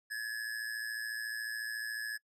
square tone with amplitude modulation, 1700 Hz, G#6, 40 cents sharp, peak -34 dBFS, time 0.1-2.18 s, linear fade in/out 20 ms, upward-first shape sine, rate 114 Hz, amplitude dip 60%, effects noise-tail reverb RT60 0.1 s tail -25 dB re dry + resampled to 32000 Hz

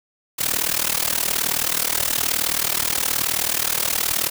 white noise with amplitude modulation, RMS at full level -18 dBFS, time 0.38-4.3 s, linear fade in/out 20 ms, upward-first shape sine, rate 38.9 Hz, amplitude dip 90%, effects none

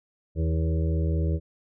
harmonic tone with a mistuned harmonic, 80.3 Hz, E2, 45 cents flat, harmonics 1 / 2 / 4 / 5 / 6 / 7, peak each -23 / -29 / -35 / -37 / -39 / -40 dBFS, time 0.35-1.4 s, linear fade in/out 50 ms, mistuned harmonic 5, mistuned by +18 cents, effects none

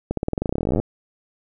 accelerating click train, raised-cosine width 2 ms, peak -9 dBFS, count 26, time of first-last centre 0.11-0.8 s, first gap 63 ms, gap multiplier 0.92, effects none

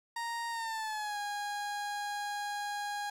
30% pulse tone with pitch glide, 932.3 to 821 Hz, A#5 to G#5, 0 to -20 cents, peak -32 dBFS, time 0.16-3.1 s, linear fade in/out 5 ms, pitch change -220 cents, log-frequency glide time 0.5-1.18 s, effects low-pass 11000 Hz 12 dB/octave + 10-bit

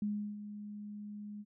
sine tone with ADSR envelope, 207.7 Hz, G#3, in tune, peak -31 dBFS, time 0.02-1.45 s, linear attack 3 ms, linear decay 340 ms, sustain -11 dB, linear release 45 ms, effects none

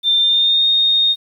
sine tone with pitch glide, 3585 to 3694 Hz, A7 to A#7, +32 to -16 cents, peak -11 dBFS, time 0.03-1.16 s, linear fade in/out 50 ms, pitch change +52 cents, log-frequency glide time 0.2-0.66 s, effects 8-bit

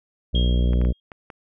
harmonic tone, 60.9 Hz, B1, 24 cents flat, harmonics 1 / 2 / 3 / 4 / 5 / 6 / 7 / 8 / 9 / 10, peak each -17 / -27 / -27 / -32 / -36 / -38 / -38 / -39 / -41 / -43 dBFS, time 0.33-0.93 s, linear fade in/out 20 ms
sine tone with exponential decay, 3250 Hz, G#7, 38 cents flat, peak -24 dBFS, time 0.35-1 s, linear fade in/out 2 ms, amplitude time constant 140 ms
clicks, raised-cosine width 0.5 ms, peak -23 dBFS, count 5, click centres 0.733 / 0.815 / 0.85 / 1.118 / 1.302 s
effects none

